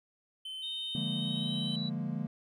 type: tone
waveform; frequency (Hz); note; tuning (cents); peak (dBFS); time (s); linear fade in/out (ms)
triangle; 3068; G7; -38; -37; 0.45-1.76; 5
type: tone with pitch glide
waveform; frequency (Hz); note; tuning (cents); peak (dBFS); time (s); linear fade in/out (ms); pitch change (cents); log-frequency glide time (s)
sine; 3692 to 3934; A#7 to B7; -17 to -7; -37; 0.62-1.9; 20; +110; 1.14-1.73
type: chord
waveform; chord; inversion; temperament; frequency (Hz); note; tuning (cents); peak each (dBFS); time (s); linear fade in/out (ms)
triangle; Bb dominant seventh; first; equal; 146.83 / 174.61 / 207.7 / 233.1; D3 / F3 / Ab3 / Bb3; 0 / 0 / 0 / 0; -36; 0.95-2.27; 2
effects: none